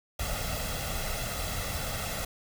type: noise with comb filter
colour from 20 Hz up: pink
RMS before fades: -33 dBFS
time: 0.19-2.25 s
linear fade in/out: 5 ms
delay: 1.5 ms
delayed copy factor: +0.65
effects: none